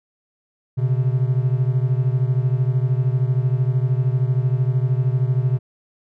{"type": "beating tone pair", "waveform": "triangle", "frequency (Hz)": [124.5, 137.5], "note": ["B2", "C#3"], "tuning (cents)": [14, -14], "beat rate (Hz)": 13, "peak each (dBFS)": [-16, -19], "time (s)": [0.77, 5.59], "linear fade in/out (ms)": 20, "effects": []}